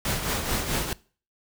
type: noise with tremolo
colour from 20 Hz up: pink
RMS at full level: -25 dBFS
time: 0.05-0.93 s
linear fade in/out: 2 ms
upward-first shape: triangle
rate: 4.6 Hz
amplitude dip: 60%
effects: noise-tail reverb RT60 0.4 s tail -21 dB re dry